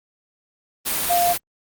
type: tone in noise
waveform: sine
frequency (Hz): 700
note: F5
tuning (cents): +4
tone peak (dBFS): -16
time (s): 1.09-1.34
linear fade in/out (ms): 20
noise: white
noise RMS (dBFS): -23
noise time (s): 0.85-1.38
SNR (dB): +4
effects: Opus 32 kbps